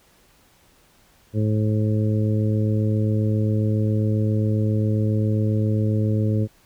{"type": "harmonic tone", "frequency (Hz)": 107.4, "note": "A2", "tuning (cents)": -41, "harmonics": [1, 2, 3, 4, 5], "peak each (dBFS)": [-19, -25, -29, -31, -33], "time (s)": [1.33, 6.48], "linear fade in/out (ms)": 50, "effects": ["pink hiss -57 dBFS RMS until 6.65 s"]}